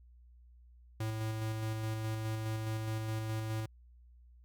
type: tone with tremolo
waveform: square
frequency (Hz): 110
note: A2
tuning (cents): 0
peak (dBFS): -34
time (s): 1-3.66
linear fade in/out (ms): 5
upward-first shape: square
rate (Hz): 4.8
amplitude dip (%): 25
effects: added 60 Hz sine -56 dBFS peak until 4.44 s